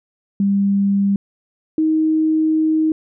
sine tone pair in turn, 198.8 / 314.7 Hz, G3 / D#4, +25 / +20 cents, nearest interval minor sixth, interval 795 cents, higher second, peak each -13 dBFS, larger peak neither, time 0.4-1.16 / 1.78-2.92 s, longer second, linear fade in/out 2 ms, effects none

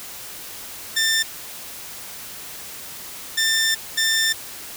15% pulse tone bursts at uneven times, 1789 Hz, A6, 28 cents sharp, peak -11 dBFS, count 3, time 0.96-1.23 / 3.37-3.75 / 3.97-4.33 s, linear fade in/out 10 ms, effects white hiss -36 dBFS RMS until 4.76 s

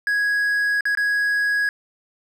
triangle tone with dropouts, 1661.2 Hz, G#6, in tune, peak -16 dBFS, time 0.07-1.69 s, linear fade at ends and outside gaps 1 ms, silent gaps 0.808-0.854 / 0.951-0.973 s, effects none

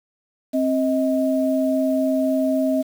sine tone pair together, 264.4 / 631.8 Hz, C4 / D#5, +18 / +26 cents, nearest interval octave + minor third, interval 1508 cents, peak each -19 / -21 dBFS, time 0.53-2.83 s, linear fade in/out 20 ms, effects 7-bit

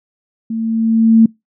sine tone with level ramp, 225.1 Hz, A3, 40 cents sharp, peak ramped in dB -18 to -3 dBFS, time 0.5-1.26 s, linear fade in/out 5 ms, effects noise-tail reverb RT60 0.2 s tail -26 dB re dry

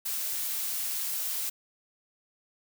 blue noise, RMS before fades -32 dBFS, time 0.05-1.5 s, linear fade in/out 10 ms, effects none

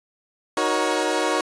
20% pulse chord, D# minor seventh, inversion none, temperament equal with one note detuned, 311.1 / 370 / 472.4 / 554.4 Hz, D#4 / F#4 / A#4 / C#5, 0 / 0 / +23 / 0 cents, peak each -21 dBFS, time 0.57-1.41 s, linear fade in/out 2 ms, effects resampled to 22050 Hz

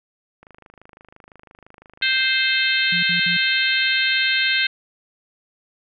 click train, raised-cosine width 0.5 ms, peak -30 dBFS, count 48, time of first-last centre 0.43-2.245 s, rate 25.9 Hz
harmonic tone, 523.3 Hz, C5, in tune, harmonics 3 / 4 / 5 / 6 / 7 / 8, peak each -22 / -23 / -24 / -25 / -25 / -26 dBFS, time 2.02-4.67 s, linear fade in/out 5 ms
sine tone bursts, 174.61 Hz, F3, in tune, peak -27 dBFS, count 3, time 2.92-3.37 s, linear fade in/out 5 ms, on 110 ms, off 60 ms
effects none

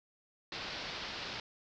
white low-pass noise, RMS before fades -42 dBFS, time 0.52-1.4 s, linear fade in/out 2 ms, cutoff 5000 Hz, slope 48 dB/octave, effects none

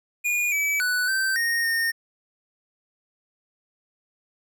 square tone with pitch steps, 2438 / 2296 / 1485 / 1553 / 1856 / 1835 Hz, D#7 / D7 / F#6 / G6 / A#6 / A#6, -36 / -40 / +6 / -17 / -8 / -28 cents, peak -22 dBFS, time 0.24-1.92 s, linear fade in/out 20 ms, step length 280 ms, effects none

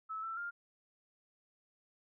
sine tone with pitch steps, 1302 / 1334 / 1402 Hz, E6 / E6 / F6, -22 / +20 / +6 cents, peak -38 dBFS, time 0.09-0.51 s, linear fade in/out 20 ms, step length 140 ms, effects none

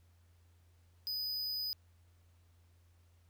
square tone, 4985 Hz, D#8, 2 cents sharp, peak -36 dBFS, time 1.07-1.73 s, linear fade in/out 0 ms, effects added 86 Hz sine -63 dBFS peak until 3.29 s + pink hiss -75 dBFS RMS until 3.29 s

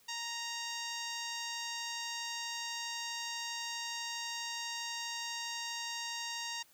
10% pulse tone with low-pass filter, 932.3 Hz, A#5, in tune, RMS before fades -40 dBFS, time 0.08-6.63 s, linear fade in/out 10 ms, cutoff 7400 Hz, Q 2, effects white hiss -65 dBFS RMS until 6.73 s

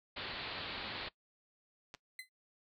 white low-pass noise, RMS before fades -43 dBFS, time 0.16-1.09 s, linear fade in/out 10 ms, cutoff 4500 Hz, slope 96 dB/octave
clicks, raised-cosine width 0.2 ms, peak -31 dBFS, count 2, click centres 1.941 / 1.948 s
35% pulse tone with exponential decay, 2037 Hz, C7, 47 cents flat, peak -38 dBFS, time 2.19-2.29 s, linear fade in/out 2 ms, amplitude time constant 21 ms
effects noise-tail reverb RT60 0.1 s tail -20 dB re dry

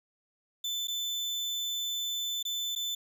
35% pulse tone with dropouts, 3520 Hz, A7, in tune, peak -29 dBFS, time 0.64-2.95 s, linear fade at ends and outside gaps 5 ms, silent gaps 0.873-0.881 / 2.428-2.451 / 2.752-2.76 s, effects none

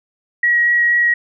sine tone with vibrato, 1907 Hz, A#6, 39 cents sharp, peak -11 dBFS, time 0.43-1.14 s, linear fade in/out 5 ms, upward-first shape sine, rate 4.2 Hz, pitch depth 8 cents each way, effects none

